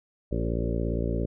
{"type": "harmonic tone with a mistuned harmonic", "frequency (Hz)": 57.4, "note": "A#1", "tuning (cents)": -26, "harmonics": [1, 2, 3, 4, 5, 6, 7, 8, 9, 10], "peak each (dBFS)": [-29, -32, -34, -35, -36, -37, -37, -38, -39, -39], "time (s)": [0.31, 1.26], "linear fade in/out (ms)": 10, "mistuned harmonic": 7, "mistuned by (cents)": -18, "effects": []}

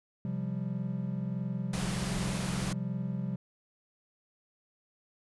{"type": "chord", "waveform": "triangle", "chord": "C suspended fourth", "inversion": "none", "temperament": "equal", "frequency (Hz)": [130.81, 174.61, 196], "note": ["C3", "F3", "G3"], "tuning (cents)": [0, 0, 0], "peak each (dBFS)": -34, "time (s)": [0.25, 3.36], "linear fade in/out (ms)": 2}
{"type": "noise", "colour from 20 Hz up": "pink", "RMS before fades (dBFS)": -37, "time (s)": [1.73, 2.73], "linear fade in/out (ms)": 5}
{"effects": ["resampled to 24000 Hz"]}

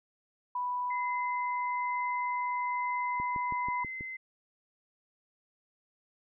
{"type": "tone", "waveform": "sine", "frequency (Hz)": 987.8, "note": "B5", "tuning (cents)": 0, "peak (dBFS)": -30, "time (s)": [0.55, 3.84], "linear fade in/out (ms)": 5}
{"type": "tone with tremolo", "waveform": "sine", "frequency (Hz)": 2061, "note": "C7", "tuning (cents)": -27, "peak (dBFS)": -36, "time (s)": [0.9, 4.17], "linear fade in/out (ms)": 10, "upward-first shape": "triangle", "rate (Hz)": 1.1, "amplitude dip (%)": 25}
{"type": "click train", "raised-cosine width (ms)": 3, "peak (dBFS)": -30, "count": 6, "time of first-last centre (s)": [3.2, 4.009], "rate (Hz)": 6.18}
{"effects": []}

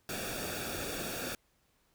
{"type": "noise with comb filter", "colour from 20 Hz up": "pink", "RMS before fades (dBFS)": -38, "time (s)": [0.09, 1.35], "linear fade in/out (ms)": 2, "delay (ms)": 0.98, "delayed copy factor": -0.7, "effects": ["pink hiss -72 dBFS RMS until 1.94 s"]}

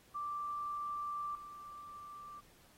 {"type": "tone with level steps", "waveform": "sine", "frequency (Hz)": 1174.7, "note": "D6", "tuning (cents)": 0, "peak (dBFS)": [-37, -47], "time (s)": [0.14, 2.41], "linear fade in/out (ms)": 20, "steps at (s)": 1.35, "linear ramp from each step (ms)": 2, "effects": ["pink hiss -65 dBFS RMS until 2.77 s", "AAC 48 kbps"]}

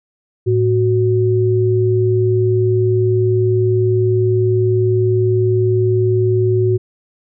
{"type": "tone pair together", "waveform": "sine", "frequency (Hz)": [110, 370], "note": ["A2", "F#4"], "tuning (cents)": [0, 0], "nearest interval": "octave + major sixth", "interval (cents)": 2100, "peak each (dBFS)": -14, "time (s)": [0.46, 6.78], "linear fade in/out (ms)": 20, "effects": []}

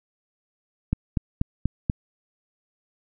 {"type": "click train", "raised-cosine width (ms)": 5, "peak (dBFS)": -9, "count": 5, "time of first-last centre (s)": [0.93, 1.899], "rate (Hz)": 4.13, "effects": []}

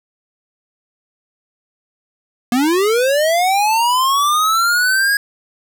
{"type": "linear sweep", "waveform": "square", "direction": "up", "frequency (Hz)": [233.1, 1661.2], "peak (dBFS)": -13, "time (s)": [2.52, 5.17], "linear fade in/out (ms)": 2, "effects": []}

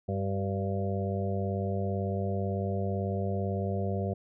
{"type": "harmonic tone with a mistuned harmonic", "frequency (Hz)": 98, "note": "G2", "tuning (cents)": 0, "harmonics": [1, 2, 4, 5, 6, 7], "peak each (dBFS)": [-31, -34, -37, -38, -39, -39], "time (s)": [0.08, 4.14], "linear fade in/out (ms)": 10, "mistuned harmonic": 4, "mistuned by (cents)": -21, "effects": []}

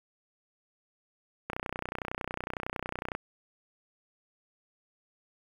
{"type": "click train", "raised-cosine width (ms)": 0.5, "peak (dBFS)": -18, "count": 52, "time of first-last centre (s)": [1.5, 3.15], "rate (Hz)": 30.9, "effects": ["8-bit"]}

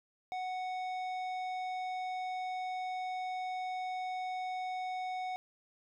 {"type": "tone with tanh clipping", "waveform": "sine", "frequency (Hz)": 740, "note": "F#5", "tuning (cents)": 0, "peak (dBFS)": -37, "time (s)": [0.32, 5.36], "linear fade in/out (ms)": 0, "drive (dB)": 12, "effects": []}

